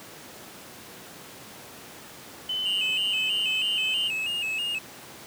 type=tone with pitch glide; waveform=sine; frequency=3033 to 3058 Hz; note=F#7 to G7; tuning=+42 to -44 cents; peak=-26 dBFS; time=2.49-4.08 s; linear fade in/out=5 ms; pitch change=+14 cents; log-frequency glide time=2.84-3.94 s
type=tone with vibrato; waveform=triangle; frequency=2710 Hz; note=E7; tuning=47 cents sharp; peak=-25 dBFS; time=2.65-4.79 s; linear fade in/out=10 ms; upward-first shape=square; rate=3.1 Hz; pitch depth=81 cents each way
effects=pink hiss -44 dBFS RMS until 5.26 s + high-pass 150 Hz 12 dB/octave